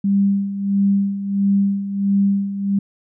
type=tone with tremolo; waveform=sine; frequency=198.5 Hz; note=G3; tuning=22 cents sharp; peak=-12 dBFS; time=0.04-2.79 s; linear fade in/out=5 ms; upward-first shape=sine; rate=1.5 Hz; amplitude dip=70%; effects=none